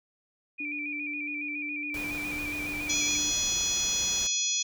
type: tone with vibrato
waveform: sine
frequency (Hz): 2395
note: D7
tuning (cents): +33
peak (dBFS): -32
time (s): 0.58-3.18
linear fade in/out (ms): 20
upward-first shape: square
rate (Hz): 7.2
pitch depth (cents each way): 44
type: tone with pitch glide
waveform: sine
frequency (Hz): 293.7 to 296.3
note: D4 to D4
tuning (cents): 0 to +15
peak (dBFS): -38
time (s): 0.6-3.31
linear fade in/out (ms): 5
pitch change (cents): +15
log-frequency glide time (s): 1.11-3.1
type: noise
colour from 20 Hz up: pink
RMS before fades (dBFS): -41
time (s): 1.94-4.27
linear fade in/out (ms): 2
type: harmonic tone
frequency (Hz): 840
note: G#5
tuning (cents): +19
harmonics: 3 / 4 / 5 / 6 / 7 / 8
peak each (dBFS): -38 / -32 / -36 / -38 / -30 / -31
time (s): 2.89-4.63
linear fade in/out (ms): 10
effects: none